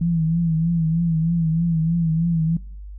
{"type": "tone with vibrato", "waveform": "sine", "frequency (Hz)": 164.81, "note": "E3", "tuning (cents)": 0, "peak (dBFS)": -17, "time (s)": [0.01, 2.57], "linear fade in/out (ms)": 5, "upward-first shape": "triangle", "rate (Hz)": 3.2, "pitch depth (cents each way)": 77, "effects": ["noise-tail reverb RT60 0.5 s tail -22 dB re dry", "added 50 Hz sine -33 dBFS peak until 2.98 s"]}